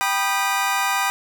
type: chord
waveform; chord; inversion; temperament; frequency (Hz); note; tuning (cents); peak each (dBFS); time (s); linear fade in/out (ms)
25% pulse; G augmented; none; just; 784 / 980 / 1225; G5 / B5 / D#6; 0 / -14 / -27; -20; 0.01-1.1; 0
effects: none